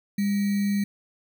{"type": "tone with sample-and-hold", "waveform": "sine", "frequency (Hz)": 201.5, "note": "G3", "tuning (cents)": 48, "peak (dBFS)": -21, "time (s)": [0.18, 0.84], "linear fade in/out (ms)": 5, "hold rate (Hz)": 2100, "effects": []}